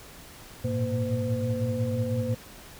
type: tone cluster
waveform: sine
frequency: 103.2 / 113.4 / 119.3 / 233.7 / 510 Hz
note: G#2 / A#2 / A#2 / A#3 / C5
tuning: -10 / -47 / +41 / +5 / -44 cents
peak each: -31 dBFS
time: 0.64-2.35 s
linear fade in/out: 10 ms
effects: tanh soft clip ceiling -15 dBFS + pink hiss -47 dBFS RMS until 2.79 s